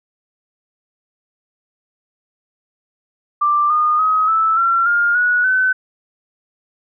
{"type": "tone with pitch steps", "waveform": "sine", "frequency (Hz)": [1180, 1223, 1267.6, 1313.8, 1361.7, 1411.4, 1462.9, 1516.2], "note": ["D6", "D#6", "D#6", "E6", "F6", "F6", "F#6", "F#6"], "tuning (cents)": [8, -30, 32, -6, -44, 18, -20, 42], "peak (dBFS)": -12, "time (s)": [3.41, 5.73], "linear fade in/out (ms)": 10, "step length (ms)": 290, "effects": []}